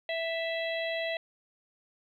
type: harmonic tone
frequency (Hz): 659.3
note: E5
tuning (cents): 0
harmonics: 1 / 3 / 4 / 5 / 6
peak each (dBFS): -32 / -36 / -40 / -41 / -43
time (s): 0.09-1.17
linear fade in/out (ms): 2
effects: 11-bit